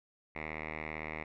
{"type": "tone with low-pass filter", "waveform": "5% pulse", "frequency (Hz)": 77.8, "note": "D#2", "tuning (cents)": 0, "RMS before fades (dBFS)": -41, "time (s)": [0.35, 1.24], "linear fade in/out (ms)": 10, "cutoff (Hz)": 2100, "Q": 5.7, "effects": []}